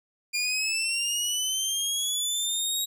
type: linear sweep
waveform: 20% pulse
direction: up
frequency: 2400 to 3816 Hz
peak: -20 dBFS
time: 0.33-2.86 s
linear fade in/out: 20 ms
effects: none